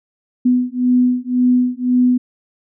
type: beating tone pair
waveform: sine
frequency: 248.2 / 250.1 Hz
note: B3 / B3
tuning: +9 / +22 cents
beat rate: 1.9 Hz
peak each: -15 dBFS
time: 0.45-2.18 s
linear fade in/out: 10 ms
effects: none